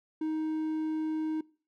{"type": "tone", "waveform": "triangle", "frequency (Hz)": 313.4, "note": "D#4", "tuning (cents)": 13, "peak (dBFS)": -27, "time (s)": [0.21, 1.41], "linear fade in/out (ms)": 5, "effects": ["noise-tail reverb RT60 0.4 s tail -22 dB re dry"]}